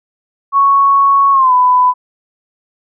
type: tone with pitch glide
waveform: sine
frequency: 1108.7 to 999.2 Hz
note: C#6 to B5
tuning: 0 to +20 cents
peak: -6 dBFS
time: 0.52-1.94 s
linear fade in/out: 50 ms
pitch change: -180 cents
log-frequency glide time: 1.32-1.53 s
effects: none